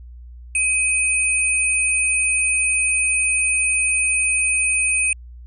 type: tone pair together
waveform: sine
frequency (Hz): 2522 / 8994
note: D#7 / C#9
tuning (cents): +23 / +24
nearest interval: octave + minor seventh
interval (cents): 2201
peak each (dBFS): -18 / -20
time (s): 0.55-5.13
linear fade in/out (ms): 2
effects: added 60 Hz sine -36 dBFS peak until 5.46 s

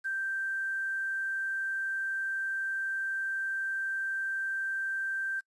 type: tone with quantisation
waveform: sine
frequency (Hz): 1568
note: G6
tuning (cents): 0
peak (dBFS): -30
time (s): 0.04-5.41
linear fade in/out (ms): 20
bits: 9
effects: noise-tail reverb RT60 0.1 s tail -24 dB re dry + resampled to 24000 Hz

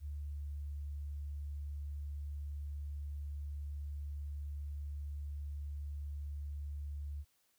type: tone with pitch glide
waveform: sine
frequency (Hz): 73.1 to 72.43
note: D2 to D2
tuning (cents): -7 to -23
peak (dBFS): -39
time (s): 0-7.25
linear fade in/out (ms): 50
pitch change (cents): -16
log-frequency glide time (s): 0.12-0.46
effects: white hiss -75 dBFS RMS until 7.58 s

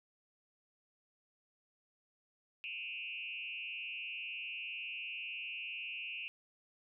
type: tone with frequency modulation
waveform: sine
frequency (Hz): 2637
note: E7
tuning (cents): 0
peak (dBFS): -40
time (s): 2.64-6.28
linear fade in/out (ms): 0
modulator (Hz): 164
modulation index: 1.4
effects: none

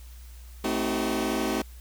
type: chord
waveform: sawtooth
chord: A diminished seventh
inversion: none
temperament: just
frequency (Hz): 220 / 264 / 316.8 / 380.2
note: A3 / C4 / Eb4 / Gb4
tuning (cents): 0 / +16 / +31 / +47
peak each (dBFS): -27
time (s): 0.64-1.62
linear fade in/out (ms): 5
effects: added 60 Hz sine -42 dBFS peak until 1.8 s + white hiss -55 dBFS RMS until 1.8 s

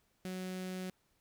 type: tone with notch filter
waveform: sawtooth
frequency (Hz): 185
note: F#3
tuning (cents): 0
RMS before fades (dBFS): -41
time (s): 0.25-0.9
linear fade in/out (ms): 0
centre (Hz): 1000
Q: 1.5
effects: pink hiss -75 dBFS RMS until 1.2 s

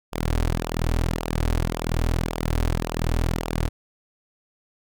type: tone with flanger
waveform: sawtooth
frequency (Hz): 40.89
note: E1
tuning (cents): -13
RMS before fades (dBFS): -24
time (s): 0.12-3.69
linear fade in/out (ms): 20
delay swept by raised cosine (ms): 0.47 to 6.07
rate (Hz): 1.8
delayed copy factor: -0.7
effects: none

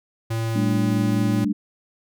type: tone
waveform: square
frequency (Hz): 113.1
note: A2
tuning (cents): +48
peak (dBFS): -23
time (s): 0.3-1.45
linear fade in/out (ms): 10
type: chord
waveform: sine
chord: G suspended second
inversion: none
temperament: equal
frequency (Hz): 196 / 220 / 293.7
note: G3 / A3 / D4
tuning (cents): 0 / 0 / 0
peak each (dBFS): -24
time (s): 0.55-1.53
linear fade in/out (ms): 10
effects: none

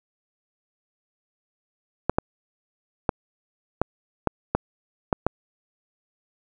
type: clicks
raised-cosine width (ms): 1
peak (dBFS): -5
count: 8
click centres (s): 2.096 / 2.185 / 3.092 / 3.816 / 4.273 / 4.55 / 5.128 / 5.266
effects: none

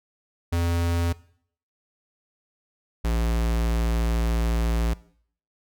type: tone pair in turn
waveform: square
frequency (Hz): 85.3 / 57.11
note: F2 / A#1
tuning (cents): -40 / -35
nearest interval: perfect fifth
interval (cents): 695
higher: first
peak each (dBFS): -22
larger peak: neither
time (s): 0.52-1.13 / 3.04-4.94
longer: second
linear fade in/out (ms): 10
effects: noise-tail reverb RT60 0.6 s tail -20 dB re dry

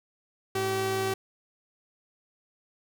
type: tone pair together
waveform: sawtooth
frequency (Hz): 107.7 / 384.1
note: A2 / G4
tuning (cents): -37 / -35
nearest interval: octave + minor seventh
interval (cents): 2202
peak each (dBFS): -31 / -23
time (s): 0.55-1.14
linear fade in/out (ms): 5
effects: none

